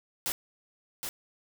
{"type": "noise with echo", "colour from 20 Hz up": "white", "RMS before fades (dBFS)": -31, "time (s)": [0.26, 0.32], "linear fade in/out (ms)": 0, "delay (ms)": 770, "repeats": 1, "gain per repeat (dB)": -5, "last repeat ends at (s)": 1.09, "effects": []}